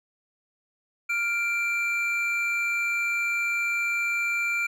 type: tone pair together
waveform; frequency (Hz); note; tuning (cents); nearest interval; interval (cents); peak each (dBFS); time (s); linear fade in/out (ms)
triangle; 1400 / 2355; F6 / D7; +4 / +4; major sixth; 900; -29 / -23; 1.09-4.67; 10
effects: none